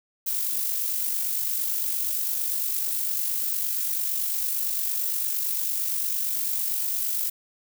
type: noise with amplitude modulation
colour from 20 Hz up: violet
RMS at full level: -25 dBFS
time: 0.26-7.3 s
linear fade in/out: 10 ms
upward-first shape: sine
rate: 48.8 Hz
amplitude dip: 40%
effects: none